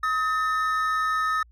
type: tone pair together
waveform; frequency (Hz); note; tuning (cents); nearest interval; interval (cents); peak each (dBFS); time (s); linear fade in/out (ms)
triangle; 1268.5 / 1794; D#6 / A6; +33 / +33; tritone; 600; -21 / -27; 0.03-1.43; 5
effects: added 58 Hz sine -51 dBFS peak until 1.51 s